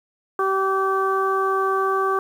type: harmonic tone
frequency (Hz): 385.5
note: G4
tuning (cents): -29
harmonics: 1 / 2 / 3 / 4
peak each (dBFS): -22 / -28 / -21 / -30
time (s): 0.39-2.19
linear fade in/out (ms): 2
effects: 8-bit